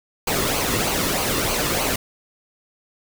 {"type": "noise with flanger", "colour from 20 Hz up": "pink", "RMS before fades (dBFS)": -22, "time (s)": [0.27, 1.96], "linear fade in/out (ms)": 5, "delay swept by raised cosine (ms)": [0.55, 1.32], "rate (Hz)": 3.2, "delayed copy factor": -0.55, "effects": []}